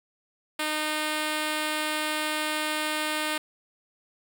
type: tone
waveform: 5% pulse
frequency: 306.6 Hz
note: D#4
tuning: 25 cents flat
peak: -15 dBFS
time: 0.59-3.38 s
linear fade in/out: 5 ms
effects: none